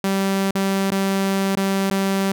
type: tone with dropouts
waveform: sawtooth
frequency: 194.5 Hz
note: G3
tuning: 13 cents flat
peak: -14 dBFS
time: 0.04-2.32 s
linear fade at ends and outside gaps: 2 ms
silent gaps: 0.509-0.552 / 0.906-0.918 / 1.554-1.57 / 1.9-1.91 s
effects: none